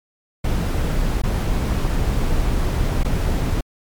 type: noise with dropouts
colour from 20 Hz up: brown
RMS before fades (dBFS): -19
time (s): 0.44-3.61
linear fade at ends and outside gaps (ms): 5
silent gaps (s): 1.219-1.235 / 3.035-3.047
effects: MP3 96 kbps